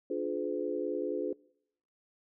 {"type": "chord", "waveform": "sine", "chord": "D diminished seventh", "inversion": "none", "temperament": "just", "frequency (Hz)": [293.7, 352.4, 422.9, 507.5], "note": ["D4", "F4", "Ab4", "Cb5"], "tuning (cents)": [0, 16, 31, 47], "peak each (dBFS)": [-37, -36, -35, -37], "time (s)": [0.1, 1.33], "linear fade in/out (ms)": 5, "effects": ["noise-tail reverb RT60 0.7 s tail -23 dB re dry"]}